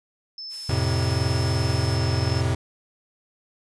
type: tone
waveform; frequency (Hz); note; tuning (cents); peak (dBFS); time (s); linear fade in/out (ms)
sine; 5260; E8; -5; -33; 0.38-2.41; 2
type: noise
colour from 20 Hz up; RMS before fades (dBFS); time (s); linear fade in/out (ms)
blue; -40; 0.49-1.99; 50
type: chord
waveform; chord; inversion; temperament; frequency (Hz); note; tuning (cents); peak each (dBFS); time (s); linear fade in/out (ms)
square; F major; none; equal; 87.31 / 110 / 130.81; F2 / A2 / C3; 0 / 0 / 0; -26; 0.69-2.55; 5
effects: resampled to 24000 Hz